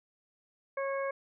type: harmonic tone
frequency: 548 Hz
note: C#5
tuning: 20 cents flat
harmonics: 1 / 2 / 3 / 4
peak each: -32 / -38 / -42 / -44 dBFS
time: 0.77-1.11 s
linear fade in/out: 5 ms
effects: none